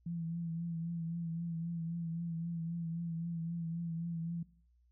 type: tone with vibrato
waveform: sine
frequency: 167.2 Hz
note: E3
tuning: 25 cents sharp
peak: -36 dBFS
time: 0.06-4.43 s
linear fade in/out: 5 ms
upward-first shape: triangle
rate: 3.8 Hz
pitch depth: 45 cents each way
effects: noise-tail reverb RT60 0.5 s tail -19 dB re dry + added 60 Hz sine -66 dBFS peak until 4.91 s